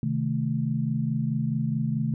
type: chord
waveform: sine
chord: A diminished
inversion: first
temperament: equal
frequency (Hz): 130.81 / 155.56 / 220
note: C3 / Eb3 / A3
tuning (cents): 0 / 0 / 0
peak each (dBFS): -28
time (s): 0.03-2.14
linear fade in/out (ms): 2
effects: none